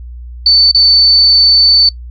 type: tone with dropouts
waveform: sine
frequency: 4518 Hz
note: C#8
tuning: 32 cents sharp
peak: -4 dBFS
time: 0.46-1.89 s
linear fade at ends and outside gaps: 2 ms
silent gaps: 0.714-0.747 s
effects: noise-tail reverb RT60 0.1 s tail -24 dB re dry + added 60 Hz sine -25 dBFS peak until 2.1 s